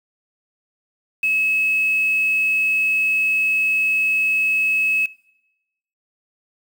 sine tone with quantisation, 2580 Hz, E7, 38 cents flat, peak -16 dBFS, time 1.23-5.06 s, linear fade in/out 5 ms, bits 6, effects noise-tail reverb RT60 0.9 s tail -22 dB re dry

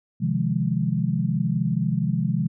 sine chord, F minor seventh, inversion second, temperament equal, 130.81 / 155.56 / 174.61 / 207.7 Hz, C3 / Eb3 / F3 / Ab3, 0 / 0 / 0 / 0 cents, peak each -26 / -26 / -25 / -27 dBFS, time 0.2-2.48 s, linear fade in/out 20 ms, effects none

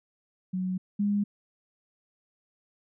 sine tone pair in turn, 185 / 204.1 Hz, F#3 / G#3, 0 / -30 cents, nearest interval major second, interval 170 cents, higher second, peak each -27 / -23 dBFS, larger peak second, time 0.53-0.78 / 0.99-1.24 s, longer neither, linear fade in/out 10 ms, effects none

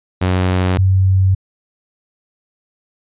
sawtooth / sine tone pair in turn, 91.9 / 94.87 Hz, F#2 / F#2, -11 / +44 cents, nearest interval minor second, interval 55 cents, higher second, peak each -9 dBFS, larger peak neither, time 0.21-0.78 / 0.78-1.35 s, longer neither, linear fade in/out 10 ms, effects resampled to 8000 Hz

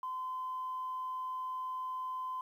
sine tone, 1026 Hz, C6, 34 cents flat, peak -35 dBFS, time 0.03-2.41 s, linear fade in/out 2 ms, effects tanh soft clip ceiling -31 dBFS + 11-bit

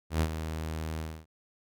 sawtooth tone with ADSR envelope, 79.3 Hz, D#2, 33 cents sharp, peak -19 dBFS, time 0.1-1.26 s, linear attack 110 ms, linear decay 67 ms, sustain -10 dB, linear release 270 ms, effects none

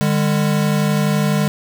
square tone pair together, 150 / 201.9 Hz, D3 / G#3, +37 / -49 cents, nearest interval perfect fourth, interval 514 cents, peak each -18 dBFS, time 0.01-1.48 s, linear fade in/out 0 ms, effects none

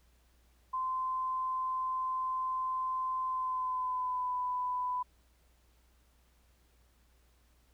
sine tone with pitch glide, 1034 to 997.6 Hz, C6 to B5, -21 to +17 cents, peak -31 dBFS, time 0.73-5.03 s, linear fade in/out 10 ms, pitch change -62 cents, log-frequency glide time 3.27-4.35 s, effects added 60 Hz sine -65 dBFS peak until 7.73 s + pink hiss -71 dBFS RMS until 7.73 s

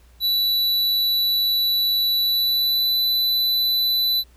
square tone with pitch glide, 3951 to 3988 Hz, B7 to B7, 0 to +16 cents, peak -18 dBFS, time 0.2-4.24 s, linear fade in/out 50 ms, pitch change +16 cents, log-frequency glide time 2.2-2.97 s, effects added 60 Hz sine -49 dBFS peak until 4.36 s + pink hiss -58 dBFS RMS until 4.36 s

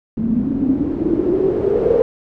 white noise with low-pass filter sweep, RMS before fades -17 dBFS, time 0.17-2.02 s, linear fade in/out 0 ms, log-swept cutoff 220 to 480 Hz, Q 10, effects none

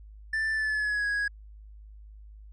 triangle tone with pitch glide, 1768 to 1659.2 Hz, A6 to G#6, +8 to -2 cents, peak -24 dBFS, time 0.33-1.28 s, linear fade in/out 5 ms, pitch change -110 cents, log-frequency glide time 0.52-1.06 s, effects added 52 Hz sine -45 dBFS peak until 2.52 s + resampled to 24000 Hz

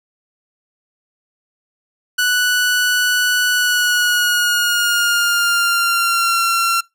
sawtooth tone with pitch glide, 1480 to 1365 Hz, F#6 to F6, 0 to -40 cents, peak -10 dBFS, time 2.18-6.81 s, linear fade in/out 10 ms, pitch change -140 cents, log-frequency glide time 3.51-6.43 s, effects noise-tail reverb RT60 0.2 s tail -24 dB re dry

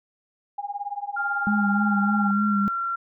sine tone with tremolo, 813 Hz, G#5, 37 cents flat, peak -24 dBFS, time 0.58-2.31 s, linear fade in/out 5 ms, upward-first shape triangle, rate 18 Hz, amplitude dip 100%
sine tone with pitch glide, 1396.9 to 1367.4 Hz, F6 to F6, 0 to -37 cents, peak -24 dBFS, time 1.16-2.96 s, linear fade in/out 10 ms, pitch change -37 cents, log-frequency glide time 1.5-2.62 s
sine tone with vibrato, 204.6 Hz, G#3, 26 cents flat, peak -20 dBFS, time 1.47-2.68 s, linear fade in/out 0 ms, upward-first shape sine, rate 3.3 Hz, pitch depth 38 cents each way
effects none

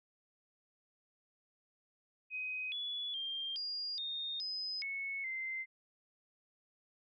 sine tone with pitch steps, 2515 / 3416 / 3187 / 4830 / 3676 / 5040 / 2202 / 2078 Hz, D#7 / G#7 / G7 / D8 / A#7 / D#8 / C#7 / C7, +18 / +48 / +28 / +48 / -25 / +21 / -12 / -12 cents, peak -37 dBFS, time 2.3-5.66 s, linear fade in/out 50 ms, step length 420 ms, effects none

